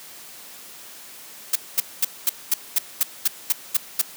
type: noise bursts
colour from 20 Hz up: blue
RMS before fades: -18 dBFS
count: 11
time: 1.53-4.016 s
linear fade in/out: 5 ms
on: 26 ms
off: 220 ms
effects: white hiss -42 dBFS RMS until 4.16 s + high-pass 150 Hz 12 dB/octave